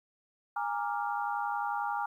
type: chord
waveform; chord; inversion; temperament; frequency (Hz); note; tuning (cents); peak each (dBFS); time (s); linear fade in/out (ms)
sine; Bb dominant seventh; third; equal with one note detuned; 821.1 / 932.3 / 1174.7 / 1396.9; Ab5 / Bb5 / D6 / F6; -20 / 0 / 0 / 0; -33 / -36 / -39 / -38; 0.56-2.06; 5
effects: 11-bit